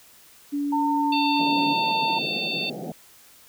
sine tone, 286.7 Hz, D4, 42 cents flat, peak -23 dBFS, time 0.52-1.74 s, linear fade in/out 20 ms
sine tone with vibrato, 901 Hz, A5, 41 cents sharp, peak -22 dBFS, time 0.72-2.19 s, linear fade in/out 10 ms, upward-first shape sine, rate 1.4 Hz, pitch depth 12 cents each way
harmonic tone, 896 Hz, A5, 31 cents sharp, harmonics 3 / 4 / 5, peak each -28 / -30 / -32 dBFS, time 1.12-2.7 s, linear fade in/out 5 ms
pink band-pass noise, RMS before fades -34 dBFS, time 1.39-2.92 s, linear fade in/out 2 ms, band 140 to 790 Hz, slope 96 dB/octave
effects white hiss -52 dBFS RMS until 3.48 s

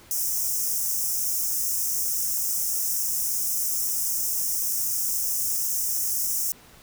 white high-pass noise, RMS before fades -26 dBFS, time 0.11-6.52 s, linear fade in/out 0 ms, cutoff 5300 Hz, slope 96 dB/octave, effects pink hiss -51 dBFS RMS until 6.82 s

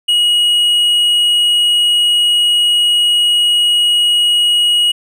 sine tone with tanh clipping, 2900 Hz, F#7, 35 cents flat, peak -10 dBFS, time 0.08-4.92 s, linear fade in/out 10 ms, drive 6 dB, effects none

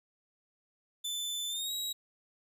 sawtooth tone with pitch glide, 3520 to 3839 Hz, A7 to B7, 0 to -50 cents, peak -31 dBFS, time 1.04-1.93 s, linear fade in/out 10 ms, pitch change +150 cents, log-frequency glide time 1.48-1.72 s, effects none

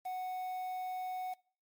triangle tone with quantisation, 740 Hz, F#5, in tune, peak -34 dBFS, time 0.05-1.34 s, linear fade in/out 10 ms, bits 9, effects noise-tail reverb RT60 0.5 s tail -24 dB re dry + MP3 96 kbps

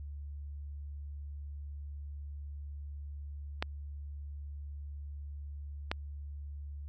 clicks, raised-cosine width 0.3 ms, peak -15 dBFS, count 2, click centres 3.625 / 5.915 s, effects added 72 Hz sine -40 dBFS peak until 6.88 s

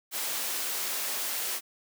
white high-pass noise, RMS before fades -32 dBFS, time 0.11-1.61 s, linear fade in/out 50 ms, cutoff 330 Hz, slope 12 dB/octave, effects none

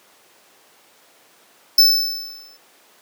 square tone with exponential decay, 5274 Hz, E8, in tune, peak -7 dBFS, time 1.78-2.57 s, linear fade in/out 5 ms, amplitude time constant 170 ms, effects pink hiss -52 dBFS RMS until 3.01 s + high-pass 400 Hz 12 dB/octave

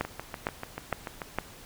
two click trains, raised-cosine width 0.5 ms, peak -12 / -19 dBFS, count 4 / 9, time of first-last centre 0.01-1.386 / 0.05-1.218 s, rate 2.18 / 6.85 Hz, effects pink hiss -49 dBFS RMS until 1.65 s

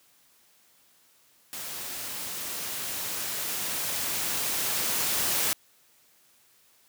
white noise with level ramp, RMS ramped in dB -37 to -26 dBFS, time 1.53-5.53 s, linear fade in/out 0 ms, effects white hiss -62 dBFS RMS until 6.88 s + high-pass 80 Hz 12 dB/octave

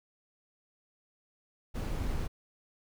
brown noise, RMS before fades -33 dBFS, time 1.74-2.28 s, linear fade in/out 20 ms, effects none

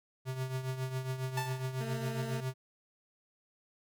square tone with tremolo, 130.3 Hz, C3, 7 cents flat, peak -32 dBFS, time 0.25-2.54 s, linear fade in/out 50 ms, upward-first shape triangle, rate 7.3 Hz, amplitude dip 70%
sawtooth tone with exponential decay, 882 Hz, A5, 4 cents sharp, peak -28 dBFS, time 1.37-1.79 s, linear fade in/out 5 ms, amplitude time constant 91 ms
20% pulse tone, 225.4 Hz, A3, 42 cents sharp, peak -34 dBFS, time 1.8-2.41 s, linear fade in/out 10 ms
effects none

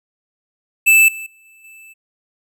square tone with level steps, 2637 Hz, E7, in tune, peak -8 / -28 / -48 / -46 / -40 dBFS, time 0.86-1.94 s, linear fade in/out 20 ms, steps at 1.08 / 1.26 / 1.45 / 1.64 s, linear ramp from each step 5 ms, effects none

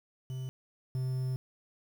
triangle tone pair in turn, 129.9 / 129.2 Hz, C3 / C3, -12 / -21 cents, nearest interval unison, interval 9 cents, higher first, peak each -33 / -28 dBFS, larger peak second, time 0.3-0.49 / 0.95-1.36 s, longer second, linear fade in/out 0 ms, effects 9-bit

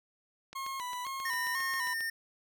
click train, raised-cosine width 0.2 ms, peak -28 dBFS, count 12, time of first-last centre 0.53-2.007 s, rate 7.45 Hz
40% pulse tone with vibrato, 1032 Hz, C6, 24 cents flat, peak -35 dBFS, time 0.55-1.94 s, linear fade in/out 10 ms, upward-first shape square, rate 2 Hz, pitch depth 75 cents each way
square tone with pitch glide, 1835 to 1820.2 Hz, A#6 to A#6, -28 to -42 cents, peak -33 dBFS, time 1.25-2.1 s, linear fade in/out 5 ms, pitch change -14 cents, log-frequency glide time 1.83-1.93 s
effects none

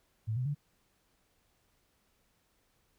sine tone with pitch steps, 109.9 / 126.24 / 145.01 Hz, A2 / B2 / D3, -2 / +38 / -22 cents, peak -30 dBFS, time 0.27-0.549 s, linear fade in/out 20 ms, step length 93 ms, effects pink hiss -73 dBFS RMS until 2.98 s

